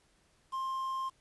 triangle tone with quantisation, 1057 Hz, C6, 17 cents sharp, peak -31 dBFS, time 0.52-1.1 s, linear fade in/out 20 ms, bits 9, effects pink hiss -69 dBFS RMS until 1.2 s + resampled to 24000 Hz

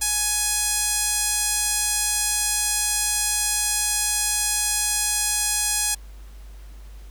sawtooth tone with band-pass filter, 836 Hz, G#5, 11 cents sharp, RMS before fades -23 dBFS, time 0.01-5.95 s, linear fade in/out 10 ms, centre 8800 Hz, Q 1.8, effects added 50 Hz sine -38 dBFS peak until 7.1 s + pink hiss -54 dBFS RMS until 7.1 s

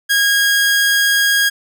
sawtooth tone, 1636 Hz, G#6, 26 cents flat, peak -8 dBFS, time 0.09-1.5 s, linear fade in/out 20 ms, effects none

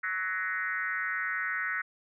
sine tone with frequency modulation, 1681 Hz, G#6, 20 cents sharp, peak -29 dBFS, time 0.03-1.82 s, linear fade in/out 10 ms, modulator 189 Hz, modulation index 1.9, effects none

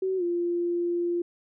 sine tone with pitch glide, 378.2 to 346.8 Hz, F#4 to F4, +38 to -12 cents, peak -24 dBFS, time 0.02-1.22 s, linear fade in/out 5 ms, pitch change -150 cents, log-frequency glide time 0.17-0.23 s, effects none

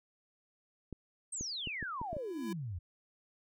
clicks, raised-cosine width 3 ms, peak -29 dBFS, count 7, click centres 0.927 / 1.41 / 1.673 / 1.827 / 2.015 / 2.13 / 2.167 s
sine exponential sweep, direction down, 8640 to 80 Hz, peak -37 dBFS, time 1.32-2.79 s, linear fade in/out 10 ms
square tone with exponential growth, 334.8 Hz, E4, 27 cents sharp, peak -37 dBFS, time 1.97-2.53 s, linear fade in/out 5 ms, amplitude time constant 120 ms
effects none

